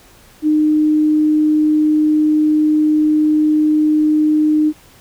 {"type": "tone", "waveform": "sine", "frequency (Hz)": 305.7, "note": "D#4", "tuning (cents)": -30, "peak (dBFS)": -10, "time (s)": [0.42, 4.73], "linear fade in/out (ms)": 50, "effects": ["pink hiss -46 dBFS RMS until 5 s"]}